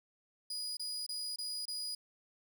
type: tone bursts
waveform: 35% pulse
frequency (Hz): 4921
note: D#8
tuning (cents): -20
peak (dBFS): -36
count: 5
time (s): 0.5-1.95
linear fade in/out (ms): 5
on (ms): 270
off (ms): 25
effects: none